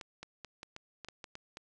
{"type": "clicks", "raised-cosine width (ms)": 0.2, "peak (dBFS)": -27, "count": 10, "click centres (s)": [0.012, 0.23, 0.447, 0.631, 0.764, 1.047, 1.086, 1.242, 1.354, 1.571], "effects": ["resampled to 22050 Hz", "9-bit"]}